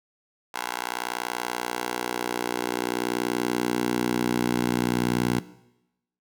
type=tone with high-pass filter sweep; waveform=10% pulse; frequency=60.5 Hz; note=B1; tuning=35 cents flat; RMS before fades=-27 dBFS; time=0.54-5.4 s; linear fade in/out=5 ms; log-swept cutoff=880 to 160 Hz; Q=1.2; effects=noise-tail reverb RT60 0.9 s tail -18 dB re dry